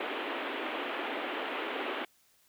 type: band-pass noise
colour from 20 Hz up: pink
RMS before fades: -36 dBFS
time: 0-2.05 s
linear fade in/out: 5 ms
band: 270 to 3300 Hz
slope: 48 dB/octave
effects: white hiss -67 dBFS RMS until 2.48 s